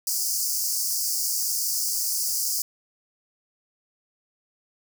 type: high-pass noise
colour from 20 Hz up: pink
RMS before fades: -26 dBFS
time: 0.07-2.62 s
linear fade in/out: 2 ms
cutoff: 4700 Hz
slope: 96 dB/octave
effects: none